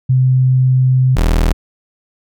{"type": "tone pair in turn", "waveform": ["sine", "35% pulse"], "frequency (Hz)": [129.1, 40.37], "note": ["C3", "E1"], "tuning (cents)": [-23, -35], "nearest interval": "octave + minor sixth", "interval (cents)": 2012, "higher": "first", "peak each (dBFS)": -8, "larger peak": "neither", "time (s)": [[0.09, 1.16], [1.16, 1.53]], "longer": "first", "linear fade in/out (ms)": 10, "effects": []}